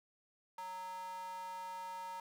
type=tone with high-pass filter; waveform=square; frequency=185 Hz; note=F#3; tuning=in tune; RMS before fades=-45 dBFS; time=0.58-2.2 s; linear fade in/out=2 ms; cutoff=890 Hz; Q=6.4; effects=none